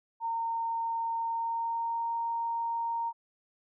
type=tone with pitch glide; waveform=sine; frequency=917 to 926.6 Hz; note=A#5 to A#5; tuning=-29 to -11 cents; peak=-29 dBFS; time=0.2-3.13 s; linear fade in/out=50 ms; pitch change=+18 cents; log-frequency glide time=1.23-2.1 s; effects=none